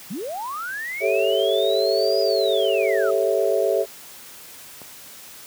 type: linear two-way sweep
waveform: sine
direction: up then down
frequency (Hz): 155.56 to 4967 to 1223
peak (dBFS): -27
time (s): 0.1-3.11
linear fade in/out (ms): 10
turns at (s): 2.2
type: chord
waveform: sine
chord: A dominant seventh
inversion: third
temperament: equal with one note detuned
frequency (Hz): 392 / 440 / 554.4 / 656.6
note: G4 / A4 / C#5 / E5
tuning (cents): 0 / 0 / 0 / -7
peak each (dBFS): -23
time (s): 1-3.86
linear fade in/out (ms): 50
type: click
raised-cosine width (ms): 1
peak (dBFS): -26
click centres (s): 4.817
effects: white hiss -42 dBFS RMS until 5.46 s + high-pass 80 Hz 12 dB/octave